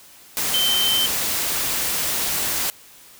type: tone in noise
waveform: sine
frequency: 3097 Hz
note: G7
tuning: 22 cents flat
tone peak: -18 dBFS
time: 0.54-1.06 s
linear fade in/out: 0 ms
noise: white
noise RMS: -23 dBFS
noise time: 0.37-2.7 s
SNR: +2 dB
effects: white hiss -47 dBFS RMS until 3.19 s